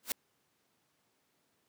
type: noise with exponential growth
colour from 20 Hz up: white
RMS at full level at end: -28 dBFS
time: 0.03-0.12 s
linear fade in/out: 2 ms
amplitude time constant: 18 ms
effects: pink hiss -75 dBFS RMS until 1.68 s + high-pass 150 Hz 12 dB/octave